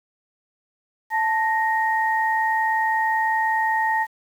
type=tone pair together; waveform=sine; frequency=880.6 / 1864.7 Hz; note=A5 / A#6; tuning=+1 / 0 cents; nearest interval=octave + minor second; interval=1299 cents; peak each=-20 / -23 dBFS; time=1.1-4.07 s; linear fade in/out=50 ms; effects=8-bit